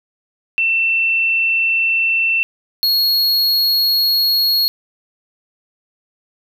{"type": "tone pair in turn", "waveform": ["sine", "square"], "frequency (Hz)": [2685, 4314], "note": ["E7", "C#8"], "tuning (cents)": [31, -48], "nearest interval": "minor sixth", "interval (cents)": 821, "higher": "second", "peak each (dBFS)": [-13, -13], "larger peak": "neither", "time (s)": [[0.58, 2.43], [2.83, 4.68]], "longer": "neither", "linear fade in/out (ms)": 0, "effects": []}